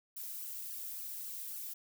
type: noise with flanger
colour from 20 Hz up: violet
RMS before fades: -43 dBFS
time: 0.16-1.74 s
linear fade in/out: 10 ms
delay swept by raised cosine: 0.66 to 2.46 ms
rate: 3.6 Hz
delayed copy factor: +0.7
effects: none